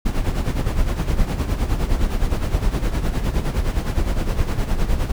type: noise with tremolo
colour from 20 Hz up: brown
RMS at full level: -17 dBFS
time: 0.05-5.12 s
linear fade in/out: 10 ms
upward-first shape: sine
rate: 9.7 Hz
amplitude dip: 65%
effects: none